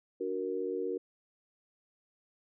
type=chord; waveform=sine; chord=D augmented; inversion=none; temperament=equal; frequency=293.7 / 370 / 466.2 Hz; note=D4 / F#4 / A#4; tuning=0 / 0 / 0 cents; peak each=-40 / -35 / -35 dBFS; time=0.2-0.98 s; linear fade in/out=10 ms; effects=none